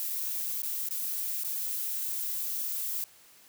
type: noise with dropouts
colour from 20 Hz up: violet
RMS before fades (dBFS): -33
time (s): 0-3.04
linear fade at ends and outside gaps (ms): 0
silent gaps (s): 0.101-0.105 / 0.619-0.633 / 0.887-0.909 / 1.435-1.447
effects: white hiss -57 dBFS RMS until 3.48 s + high-pass 60 Hz 12 dB/octave